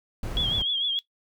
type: noise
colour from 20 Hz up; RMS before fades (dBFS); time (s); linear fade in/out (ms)
brown; -31; 0.23-0.62; 2
type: tone with vibrato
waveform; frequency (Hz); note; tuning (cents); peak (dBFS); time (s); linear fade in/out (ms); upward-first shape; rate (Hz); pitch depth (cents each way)
sine; 3302; G#7; -11; -23; 0.37-0.99; 0; triangle; 6.7; 87
effects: noise-tail reverb RT60 0.1 s tail -18 dB re dry